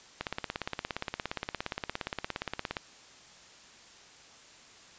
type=click train; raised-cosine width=0.3 ms; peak=-16 dBFS; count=45; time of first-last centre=0.21-2.768 s; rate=17.2 Hz; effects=white hiss -54 dBFS RMS until 4.98 s + resampled to 16000 Hz